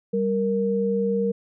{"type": "tone pair together", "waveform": "sine", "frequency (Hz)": [196, 466.2], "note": ["G3", "A#4"], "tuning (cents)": [0, 0], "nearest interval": "octave + minor third", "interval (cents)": 1500, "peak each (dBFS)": [-24, -22], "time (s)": [0.13, 1.32], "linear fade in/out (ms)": 10, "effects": []}